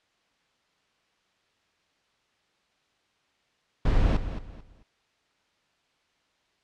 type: noise with echo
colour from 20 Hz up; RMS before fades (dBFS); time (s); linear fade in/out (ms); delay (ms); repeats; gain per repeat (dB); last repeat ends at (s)
brown; -21; 3.85-4.17; 5; 220; 3; -11; 4.83
effects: white hiss -69 dBFS RMS until 6.63 s + low-pass 4000 Hz 12 dB/octave